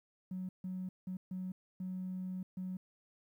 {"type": "tone bursts at uneven times", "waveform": "triangle", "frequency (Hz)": 185, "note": "F#3", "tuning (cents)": 0, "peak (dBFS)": -34, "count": 6, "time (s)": [[0.31, 0.49], [0.64, 0.89], [1.07, 1.17], [1.31, 1.52], [1.8, 2.43], [2.57, 2.77]], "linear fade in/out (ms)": 5, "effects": ["tanh soft clip ceiling -35 dBFS", "12-bit"]}